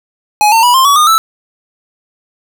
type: tone with pitch steps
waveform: square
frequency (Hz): 840 / 905.5 / 976.1 / 1052.2 / 1134.3 / 1222.7 / 1318.1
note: G#5 / A5 / B5 / C6 / C#6 / D#6 / E6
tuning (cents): +19 / +49 / -21 / +9 / +39 / -31 / -1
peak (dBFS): -6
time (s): 0.41-1.18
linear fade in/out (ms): 0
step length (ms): 110
effects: none